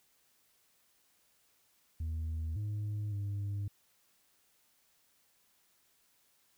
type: tone with pitch steps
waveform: sine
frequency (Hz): 80 / 104.7 / 100.9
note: D#2 / G#2 / G#2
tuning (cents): +49 / +15 / -49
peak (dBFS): -31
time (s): 2-3.68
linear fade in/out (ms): 5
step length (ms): 560
effects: tanh soft clip ceiling -33 dBFS + white hiss -71 dBFS RMS until 6.57 s